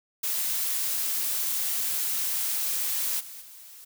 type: noise with level steps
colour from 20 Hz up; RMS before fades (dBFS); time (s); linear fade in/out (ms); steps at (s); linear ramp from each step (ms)
blue; -28 / -42 / -47; 0.23-3.85; 10; 3.19 / 3.4; 20
effects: none